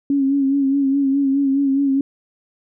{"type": "tone with vibrato", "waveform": "sine", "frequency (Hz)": 275.3, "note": "C#4", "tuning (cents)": -12, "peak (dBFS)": -14, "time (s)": [0.1, 2.01], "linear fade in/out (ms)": 2, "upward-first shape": "sine", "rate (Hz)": 4.8, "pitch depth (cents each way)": 44, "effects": []}